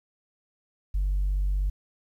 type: tone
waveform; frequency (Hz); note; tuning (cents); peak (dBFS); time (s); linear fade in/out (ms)
sine; 48.12; G1; -31; -21; 0.94-1.7; 10
effects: tanh soft clip ceiling -20 dBFS + 10-bit